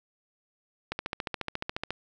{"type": "click train", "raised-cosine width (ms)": 0.3, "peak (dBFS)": -15, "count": 15, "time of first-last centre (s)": [0.92, 1.906], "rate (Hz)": 14.2, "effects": []}